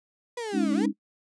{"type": "linear two-way sweep", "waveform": "35% pulse", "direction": "down then up", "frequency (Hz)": [493.9, 277.5, 493.9], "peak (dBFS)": -29, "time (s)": [0.37, 0.86], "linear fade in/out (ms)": 5, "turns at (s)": 0.73}
{"type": "chord", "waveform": "sine", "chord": "Ab suspended fourth", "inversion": "none", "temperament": "equal", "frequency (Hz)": [207.7, 277.2, 311.1], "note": ["Ab3", "Db4", "Eb4"], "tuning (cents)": [0, 0, 0], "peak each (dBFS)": -26, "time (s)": [0.52, 0.93], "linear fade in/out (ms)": 50}
{"effects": ["noise-tail reverb RT60 0.1 s tail -21 dB re dry", "resampled to 22050 Hz"]}